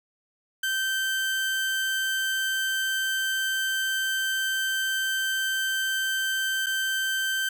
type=tone with dropouts; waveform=30% pulse; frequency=1554 Hz; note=G6; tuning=16 cents flat; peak=-22 dBFS; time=0.63-7.49 s; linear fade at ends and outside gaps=5 ms; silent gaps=6.662-6.666 s; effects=none